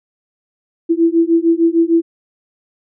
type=beating tone pair; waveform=sine; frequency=329.6 / 336.2 Hz; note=E4 / E4; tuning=0 / +34 cents; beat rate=6.6 Hz; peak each=-13 dBFS; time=0.89-2.02 s; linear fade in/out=20 ms; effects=none